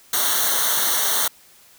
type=noise with comb filter; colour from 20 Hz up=white; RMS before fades=-20 dBFS; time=0.13-1.28 s; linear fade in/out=5 ms; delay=0.4 ms; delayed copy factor=-1; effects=white hiss -51 dBFS RMS until 1.78 s